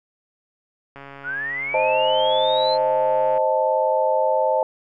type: click train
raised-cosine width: 0.5 ms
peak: -24 dBFS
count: 337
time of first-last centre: 0.96-3.377 s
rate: 139 Hz
type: linear sweep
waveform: sine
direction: up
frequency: 1396.9 to 4177 Hz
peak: -24 dBFS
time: 1.23-2.78 s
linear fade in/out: 50 ms
type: chord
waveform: sine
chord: A diminished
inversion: first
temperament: equal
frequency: 523.3 / 622.3 / 880 Hz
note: C5 / Eb5 / A5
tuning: 0 / 0 / 0 cents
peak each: -21 dBFS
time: 1.74-4.63 s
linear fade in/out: 2 ms
effects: none